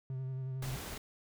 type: tone with vibrato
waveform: triangle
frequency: 131.1 Hz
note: C3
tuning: 4 cents sharp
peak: -34 dBFS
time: 0.1-0.76 s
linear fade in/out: 2 ms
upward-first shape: sine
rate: 11 Hz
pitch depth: 26 cents each way
type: noise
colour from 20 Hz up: pink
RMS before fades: -43 dBFS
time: 0.62-0.98 s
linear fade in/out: 5 ms
effects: none